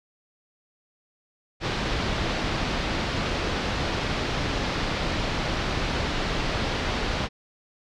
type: low-pass noise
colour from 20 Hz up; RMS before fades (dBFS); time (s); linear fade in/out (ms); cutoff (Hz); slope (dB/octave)
pink; -27; 1.6-7.29; 50; 4800; 24
effects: none